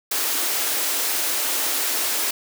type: high-pass noise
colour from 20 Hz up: white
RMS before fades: -23 dBFS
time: 0.11-2.31 s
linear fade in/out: 5 ms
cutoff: 260 Hz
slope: 48 dB/octave
effects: none